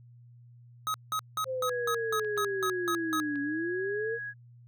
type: tone bursts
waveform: square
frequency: 1269 Hz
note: D#6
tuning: 34 cents sharp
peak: -29 dBFS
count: 10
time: 0.87-3.2 s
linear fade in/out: 0 ms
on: 71 ms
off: 180 ms
type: linear two-way sweep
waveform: sine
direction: down then up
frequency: 528 to 281.9 to 470.8 Hz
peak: -30 dBFS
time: 1.45-4.19 s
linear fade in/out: 50 ms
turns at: 3.41 s
type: tone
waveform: sine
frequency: 1661.2 Hz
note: G#6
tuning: in tune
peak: -35 dBFS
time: 1.67-4.34 s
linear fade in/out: 50 ms
type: clicks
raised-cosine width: 0.3 ms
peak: -36 dBFS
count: 5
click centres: 2.247 / 2.369 / 2.663 / 2.943 / 3.357 s
effects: added 120 Hz sine -51 dBFS peak until 4.67 s